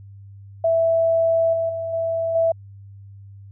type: tone with level steps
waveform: sine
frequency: 659.3 Hz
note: E5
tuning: in tune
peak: -15 / -19 / -24 / -20 / -15 dBFS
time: 0.64-2.52 s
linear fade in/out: 5 ms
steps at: 1.53 / 1.69 / 1.93 / 2.35 s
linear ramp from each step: 5 ms
effects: added 99 Hz sine -39 dBFS peak until 3.51 s